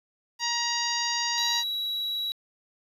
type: harmonic tone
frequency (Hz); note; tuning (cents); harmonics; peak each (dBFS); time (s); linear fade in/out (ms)
946; A#5; +25; 1 / 2 / 3 / 4 / 5 / 6 / 7; -32 / -33 / -36 / -35 / -30 / -36 / -35; 0.39-1.64; 50
type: tone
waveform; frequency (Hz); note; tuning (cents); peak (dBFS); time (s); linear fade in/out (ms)
triangle; 3891; B7; -27; -26; 1.38-2.32; 0
effects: resampled to 32000 Hz + 9-bit